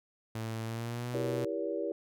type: tone with pitch glide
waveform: sawtooth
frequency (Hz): 112.6 to 124.22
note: A2 to B2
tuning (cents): +40 to +10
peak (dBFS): -31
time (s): 0.35-1.45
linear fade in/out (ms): 5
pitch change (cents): +170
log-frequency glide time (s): 0.66-1.17
type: chord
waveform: sine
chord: E diminished seventh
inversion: none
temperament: just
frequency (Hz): 329.6 / 395.6 / 474.7 / 569.6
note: E4 / G4 / Bb4 / Db5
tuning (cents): 0 / +16 / +31 / +47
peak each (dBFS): -37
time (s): 1.14-1.92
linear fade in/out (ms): 2
effects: none